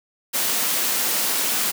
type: high-pass noise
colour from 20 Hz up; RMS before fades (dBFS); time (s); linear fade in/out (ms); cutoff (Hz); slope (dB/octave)
white; -22; 0.33-1.72; 20; 180; 24
effects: none